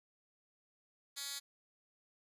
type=tone with high-pass filter; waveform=10% pulse; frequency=280 Hz; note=C#4; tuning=18 cents sharp; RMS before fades=-43 dBFS; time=1.16-1.4 s; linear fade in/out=20 ms; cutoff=3900 Hz; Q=0.99; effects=resampled to 32000 Hz